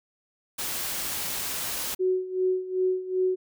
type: noise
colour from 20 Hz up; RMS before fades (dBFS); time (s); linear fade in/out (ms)
white; -31; 0.58-1.95; 10
type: tone with tremolo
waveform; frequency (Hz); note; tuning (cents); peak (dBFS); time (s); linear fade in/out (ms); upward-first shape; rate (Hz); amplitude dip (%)
sine; 371.1; F#4; +5; -20; 1.99-3.36; 20; sine; 2.6; 80
effects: none